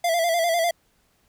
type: tone with vibrato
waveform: square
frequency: 676 Hz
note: E5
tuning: 43 cents sharp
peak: -20 dBFS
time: 0.04-0.71 s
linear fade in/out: 5 ms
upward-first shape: square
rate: 10 Hz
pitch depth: 50 cents each way
effects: pink hiss -65 dBFS RMS until 1.28 s